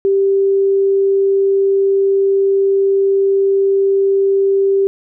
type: tone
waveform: sine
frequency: 392 Hz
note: G4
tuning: in tune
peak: -10 dBFS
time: 0.05-4.87 s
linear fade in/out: 0 ms
effects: none